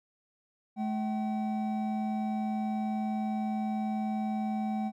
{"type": "tone pair together", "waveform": "triangle", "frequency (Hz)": [214.9, 764.9], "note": ["A3", "G5"], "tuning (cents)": [-41, -43], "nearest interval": "octave + minor seventh", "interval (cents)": 2198, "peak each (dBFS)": [-28, -34], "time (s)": [0.76, 4.92], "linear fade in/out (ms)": 50, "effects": []}